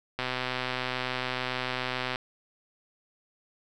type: click train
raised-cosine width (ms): 0.3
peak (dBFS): -14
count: 251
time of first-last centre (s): 0.19-2.159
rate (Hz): 127
effects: none